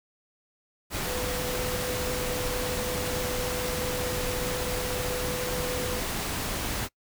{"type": "tone in noise", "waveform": "sine", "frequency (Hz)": 498.9, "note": "B4", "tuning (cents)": 17, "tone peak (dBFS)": -32, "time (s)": [1.05, 6.02], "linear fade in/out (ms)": 50, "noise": "pink", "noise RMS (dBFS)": -31, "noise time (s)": [0.9, 6.89], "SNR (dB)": -4, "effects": ["noise-tail reverb RT60 0.1 s tail -23 dB re dry"]}